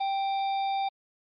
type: harmonic tone with a mistuned harmonic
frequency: 784 Hz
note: G5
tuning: in tune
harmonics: 1 / 3 / 5 / 6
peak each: -26 / -42 / -41 / -50 dBFS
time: 0-0.89 s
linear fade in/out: 10 ms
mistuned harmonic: 5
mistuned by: -120 cents
effects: Opus 32 kbps